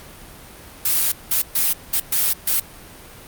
blue noise bursts at uneven times, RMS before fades -18 dBFS, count 6, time 0.85-1.12 / 1.31-1.42 / 1.55-1.73 / 1.93-2 / 2.12-2.33 / 2.47-2.6 s, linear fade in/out 5 ms, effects pink hiss -41 dBFS RMS until 3.27 s + Opus 48 kbps

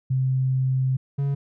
sine / triangle tone pair in turn, 130.81 / 139.92 Hz, C3 / C#3, 0 / +17 cents, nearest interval minor second, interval 117 cents, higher second, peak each -19 dBFS, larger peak neither, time 0.1-0.97 / 1.18-1.35 s, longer first, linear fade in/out 10 ms, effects none

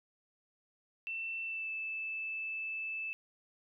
sine tone with pitch glide, 2678 to 2630 Hz, E7 to E7, +27 to -5 cents, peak -36 dBFS, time 1.07-3.13 s, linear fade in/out 0 ms, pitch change -32 cents, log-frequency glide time 1.44-1.7 s, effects none

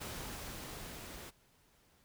pink noise with level ramp, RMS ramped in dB -43 to -49 dBFS, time 0-1.31 s, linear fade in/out 20 ms, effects pink hiss -69 dBFS RMS until 2.04 s

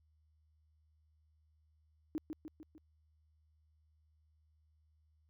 sine tone with echo, 310 Hz, D#4, 6 cents flat, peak -34 dBFS, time 2.15-2.18 s, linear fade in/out 0 ms, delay 150 ms, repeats 4, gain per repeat -5 dB, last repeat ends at 2.78 s, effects added 77 Hz sine -69 dBFS peak until 5.29 s

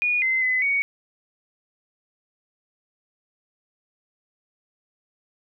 sine tone with pitch steps, 2451 / 2063 / 2022 / 2238 Hz, D#7 / C7 / B6 / C#7, -27 / -25 / +40 / +16 cents, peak -19 dBFS, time 0.02-0.82 s, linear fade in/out 0 ms, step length 200 ms, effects none

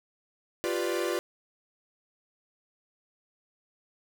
45% pulse chord, G dominant seventh, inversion third, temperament equal, 349.2 / 392 / 493.9 / 587.3 Hz, F4 / G4 / B4 / D5, 0 / 0 / 0 / 0 cents, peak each -31 / -34 / -34 / -35 dBFS, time 0.64-1.19 s, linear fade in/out 0 ms, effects none

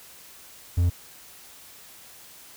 triangle tone, 87.31 Hz, F2, in tune, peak -16 dBFS, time 0.77-0.9 s, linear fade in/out 10 ms, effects white hiss -48 dBFS RMS until 2.56 s

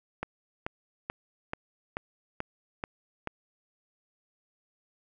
click train, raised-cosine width 0.5 ms, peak -17 dBFS, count 8, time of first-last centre 0.23-3.273 s, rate 2.3 Hz, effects none

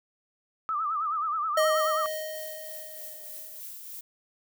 sine tone with vibrato, 1242 Hz, D#6, 3 cents flat, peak -26 dBFS, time 0.69-2.06 s, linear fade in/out 0 ms, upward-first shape sine, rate 9.4 Hz, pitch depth 110 cents each way
square tone with exponential decay, 624 Hz, D#5, 5 cents sharp, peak -21 dBFS, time 1.57-3.6 s, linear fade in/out 5 ms, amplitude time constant 440 ms
violet noise with tremolo, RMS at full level -40 dBFS, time 1.76-4.01 s, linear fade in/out 5 ms, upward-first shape triangle, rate 3.3 Hz, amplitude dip 40%
effects none

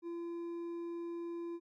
triangle tone with hard clipping, 340.4 Hz, F4, 44 cents flat, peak -40 dBFS, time 0.02-1.6 s, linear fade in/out 50 ms, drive 7 dB, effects none

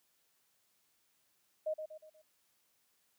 sine tone with echo, 622.3 Hz, D#5, in tune, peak -32 dBFS, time 1.66-1.74 s, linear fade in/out 10 ms, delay 120 ms, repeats 4, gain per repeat -7 dB, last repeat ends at 2.22 s, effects white hiss -75 dBFS RMS until 3.18 s + high-pass 80 Hz 12 dB/octave

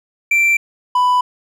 triangle tone pair in turn, 2349 / 993.6 Hz, D7 / B5, 0 / +10 cents, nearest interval octave + minor third, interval 1490 cents, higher first, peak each -9 dBFS, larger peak neither, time 0.31-0.57 / 0.95-1.21 s, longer neither, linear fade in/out 5 ms, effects none

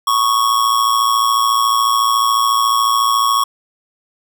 square tone with amplitude modulation, 1108.7 Hz, C#6, in tune, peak -10 dBFS, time 0.07-3.44 s, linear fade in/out 5 ms, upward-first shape sine, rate 114 Hz, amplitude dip 60%, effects none

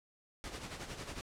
pink noise with tremolo, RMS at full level -42 dBFS, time 0.44-1.21 s, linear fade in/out 0 ms, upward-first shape sine, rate 11 Hz, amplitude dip 60%, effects low-pass 8000 Hz 12 dB/octave

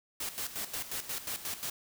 white noise with tremolo, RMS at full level -36 dBFS, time 0.2-1.7 s, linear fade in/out 5 ms, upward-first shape square, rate 5.6 Hz, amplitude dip 70%, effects none

